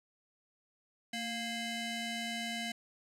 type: ring-modulated tone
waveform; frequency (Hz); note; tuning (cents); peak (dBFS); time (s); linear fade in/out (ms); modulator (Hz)
20% pulse; 932; A#5; -1; -28; 1.13-2.72; 5; 1160
effects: low-pass 10000 Hz 12 dB/octave